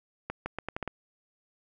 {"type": "accelerating click train", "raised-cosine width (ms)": 0.5, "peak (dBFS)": -18, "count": 7, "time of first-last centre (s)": [0.3, 0.877], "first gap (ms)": 160, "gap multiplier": 0.79, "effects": []}